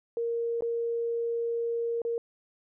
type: tone with dropouts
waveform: sine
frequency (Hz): 466.2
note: A#4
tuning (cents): 0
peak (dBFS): -27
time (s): 0.17-2.18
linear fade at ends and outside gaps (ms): 1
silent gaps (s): 0.608-0.622 / 2.018-2.05
effects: none